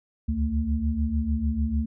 sine tone cluster, 70 / 76.7 / 224.1 Hz, C#2 / D#2 / A3, +18 / -24 / +32 cents, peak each -27 dBFS, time 0.28-1.86 s, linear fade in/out 10 ms, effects none

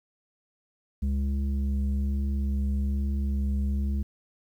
sine tone pair together, 69.16 / 206.3 Hz, C#2 / G#3, -3 / -11 cents, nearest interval octave + perfect fifth, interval 1892 cents, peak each -23 / -30 dBFS, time 1.02-4.03 s, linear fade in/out 10 ms, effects tanh soft clip ceiling -21 dBFS + 10-bit

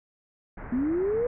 pink low-pass noise, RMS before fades -40 dBFS, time 0.57-1.27 s, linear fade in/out 5 ms, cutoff 2000 Hz, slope 48 dB/octave
sine linear sweep, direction up, 234 to 495 Hz, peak -23 dBFS, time 0.72-1.27 s, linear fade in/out 5 ms
effects none

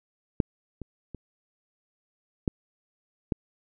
clicks, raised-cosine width 3 ms, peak -8 / -24 / -25 / -11 / -12 dBFS, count 5, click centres 0.402 / 0.817 / 1.147 / 2.478 / 3.322 s, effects none

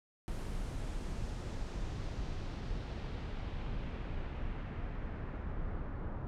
brown noise with low-pass filter sweep, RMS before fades -39 dBFS, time 0.28-6.27 s, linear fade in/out 0 ms, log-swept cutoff 11000 to 1300 Hz, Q 1.2, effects none

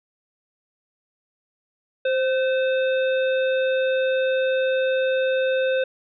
harmonic tone with a mistuned harmonic, 523.3 Hz, C5, in tune, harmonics 1 / 3 / 5 / 7, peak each -19 / -29 / -33 / -36 dBFS, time 2.05-5.84 s, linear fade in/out 5 ms, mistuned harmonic 3, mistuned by -43 cents, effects none

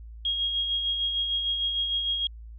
sine tone with tremolo, 3272 Hz, G#7, 26 cents flat, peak -23 dBFS, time 0.25-2.27 s, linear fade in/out 2 ms, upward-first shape sine, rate 6.6 Hz, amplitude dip 40%, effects added 56 Hz sine -40 dBFS peak until 2.58 s

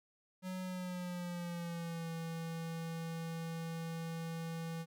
square tone with pitch glide, 185 to 164.82 Hz, F#3 to E3, 0 to 0 cents, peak -40 dBFS, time 0.42-4.86 s, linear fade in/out 50 ms, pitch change -200 cents, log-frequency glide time 0.62-2.1 s, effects none

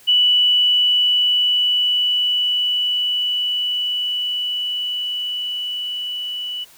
sine tone with level ramp, 2960 Hz, F#7, in tune, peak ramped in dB -11 to -24 dBFS, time 0.07-6.65 s, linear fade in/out 20 ms, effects white hiss -48 dBFS RMS until 6.77 s

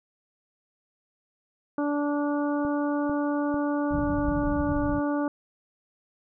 harmonic tone, 290.7 Hz, D4, 18 cents flat, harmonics 1 / 2 / 3 / 4 / 5, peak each -25 / -31 / -35 / -37 / -39 dBFS, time 1.78-5.28 s, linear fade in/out 2 ms
click train, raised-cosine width 3 ms, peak -25 dBFS, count 5, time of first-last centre 2.65-4.436 s, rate 2.24 Hz
pink low-pass noise, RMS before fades -32 dBFS, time 3.9-5.01 s, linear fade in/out 20 ms, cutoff 200 Hz, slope 96 dB/octave
effects none

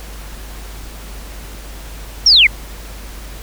sine linear sweep, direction down, 5710 to 1975.5 Hz, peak -5 dBFS, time 2.26-2.47 s, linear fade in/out 5 ms, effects added 50 Hz sine -30 dBFS peak until 3.42 s + pink hiss -36 dBFS RMS until 3.42 s

